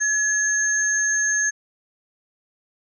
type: tone pair together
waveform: sine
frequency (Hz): 1695 / 6399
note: G#6 / G8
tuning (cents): +35 / +35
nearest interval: octave + major seventh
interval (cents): 2300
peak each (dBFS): -21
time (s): 0-1.51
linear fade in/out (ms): 20
effects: none